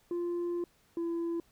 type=tone pair in turn; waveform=sine; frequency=347.4 / 337.1 Hz; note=F4 / E4; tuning=-9 / +39 cents; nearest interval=minor second; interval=52 cents; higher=first; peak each=-28 dBFS; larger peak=neither; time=0.11-0.64 / 0.97-1.4 s; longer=first; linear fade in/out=2 ms; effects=tanh soft clip ceiling -30 dBFS + pink hiss -67 dBFS RMS until 1.51 s